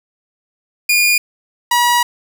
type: tone pair in turn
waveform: sawtooth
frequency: 2429 / 963.9 Hz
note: D#7 / B5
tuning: -42 / -42 cents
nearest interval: octave + major third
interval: 1600 cents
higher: first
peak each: -7 dBFS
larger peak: neither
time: 0.89-1.18 / 1.71-2.03 s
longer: second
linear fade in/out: 5 ms
effects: none

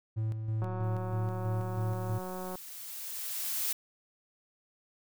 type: tone with tremolo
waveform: triangle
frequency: 110 Hz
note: A2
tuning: in tune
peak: -27 dBFS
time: 0.16-2.19 s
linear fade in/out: 20 ms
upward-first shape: square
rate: 3.1 Hz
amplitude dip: 45%
type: click train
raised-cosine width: 1 ms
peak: -27 dBFS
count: 357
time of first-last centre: 0.62-2.555 s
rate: 184 Hz
type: noise with exponential growth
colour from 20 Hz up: blue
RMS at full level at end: -31 dBFS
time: 0.83-3.73 s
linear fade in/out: 5 ms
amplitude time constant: 630 ms
effects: none

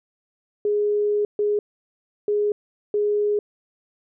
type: tone bursts at uneven times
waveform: sine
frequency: 415.3 Hz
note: G#4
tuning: in tune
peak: -18 dBFS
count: 4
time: 0.65-1.25 / 1.39-1.59 / 2.28-2.52 / 2.94-3.39 s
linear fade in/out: 2 ms
effects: none

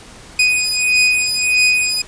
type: beating tone pair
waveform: sawtooth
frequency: 2489 / 2490.6 Hz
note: D#7 / D#7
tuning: 0 / +1 cents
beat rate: 1.6 Hz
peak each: -12 dBFS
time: 0.39-2.02 s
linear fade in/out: 5 ms
effects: pink hiss -39 dBFS RMS until 2.07 s + resampled to 22050 Hz

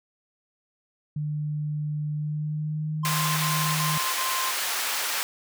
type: tone with pitch glide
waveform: sine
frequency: 150 to 155.47 Hz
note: D3 to D#3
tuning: +37 to -1 cents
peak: -26 dBFS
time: 1.16-3.98 s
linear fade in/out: 5 ms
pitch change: +62 cents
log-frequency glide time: 2.15-3.12 s
type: tone bursts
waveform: triangle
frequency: 1046.5 Hz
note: C6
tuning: in tune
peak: -27 dBFS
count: 4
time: 3.03-4.513 s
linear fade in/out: 10 ms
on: 340 ms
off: 41 ms
type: high-pass noise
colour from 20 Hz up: pink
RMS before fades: -28 dBFS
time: 3.05-5.23 s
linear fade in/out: 0 ms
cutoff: 1100 Hz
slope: 12 dB/octave
effects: none

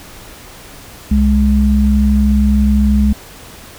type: tone pair together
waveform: sine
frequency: 65.41 / 208.6 Hz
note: C2 / G#3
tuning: 0 / +8 cents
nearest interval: octave + minor sixth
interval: 2008 cents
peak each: -11 dBFS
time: 1.11-3.13 s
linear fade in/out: 5 ms
effects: pink hiss -36 dBFS RMS until 3.78 s

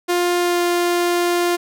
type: tone with pitch glide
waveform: sawtooth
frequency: 352.2 to 349.6 Hz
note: F4 to F4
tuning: +15 to +2 cents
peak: -12 dBFS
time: 0.08-1.57 s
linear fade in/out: 20 ms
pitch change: -13 cents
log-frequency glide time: 0.39-0.62 s
effects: none

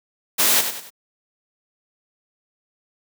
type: noise with echo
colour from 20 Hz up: white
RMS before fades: -17 dBFS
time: 0.38-0.62 s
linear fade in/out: 20 ms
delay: 95 ms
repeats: 3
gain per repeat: -8 dB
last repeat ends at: 0.905 s
effects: high-pass 200 Hz 12 dB/octave

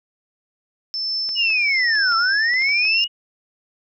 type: tone with tremolo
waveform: sine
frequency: 5290 Hz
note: E8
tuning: 5 cents sharp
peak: -20 dBFS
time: 0.94-3.04 s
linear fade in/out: 0 ms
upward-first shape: triangle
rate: 1.1 Hz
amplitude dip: 55%
type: clicks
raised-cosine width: 0.3 ms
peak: -23 dBFS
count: 8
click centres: 1.291 / 1.504 / 1.955 / 2.122 / 2.537 / 2.62 / 2.692 / 2.852 s
type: linear two-way sweep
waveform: sine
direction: down then up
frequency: 2923 to 1318.5 to 2923 Hz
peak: -16 dBFS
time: 1.35-3.08 s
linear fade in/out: 50 ms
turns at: 2.16 s
effects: none

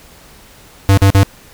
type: tone bursts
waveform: square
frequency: 98 Hz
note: G2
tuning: in tune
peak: -6 dBFS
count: 3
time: 0.89-1.232 s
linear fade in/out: 0 ms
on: 84 ms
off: 45 ms
effects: pink hiss -42 dBFS RMS until 1.53 s

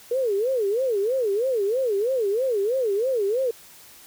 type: tone with vibrato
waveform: sine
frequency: 457.8 Hz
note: A#4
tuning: 31 cents flat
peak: -20 dBFS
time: 0.11-3.51 s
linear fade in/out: 5 ms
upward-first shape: sine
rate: 3.1 Hz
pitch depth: 270 cents each way
effects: white hiss -48 dBFS RMS until 4.06 s

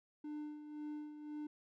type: tone with tremolo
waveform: triangle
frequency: 299.5 Hz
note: D4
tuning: 34 cents sharp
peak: -39 dBFS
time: 0.24-1.47 s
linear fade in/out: 5 ms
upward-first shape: sine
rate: 1.9 Hz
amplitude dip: 60%
effects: none

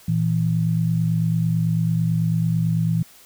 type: tone pair together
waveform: sine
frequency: 115.75 / 164.81 Hz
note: A#2 / E3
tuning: -12 / 0 cents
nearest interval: tritone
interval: 612 cents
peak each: -22 / -19 dBFS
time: 0.08-3.03 s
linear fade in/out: 5 ms
effects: white hiss -49 dBFS RMS until 3.25 s

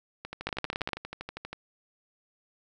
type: two click trains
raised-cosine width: 0.3 ms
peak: -21 / -13 dBFS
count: 17 / 9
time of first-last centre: 0.25-1.53 / 0.47-0.932 s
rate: 12.5 / 17.3 Hz
effects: none

